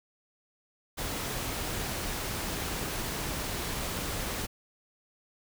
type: noise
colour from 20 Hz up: pink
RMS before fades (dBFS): -34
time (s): 0.97-4.47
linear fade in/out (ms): 20
effects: none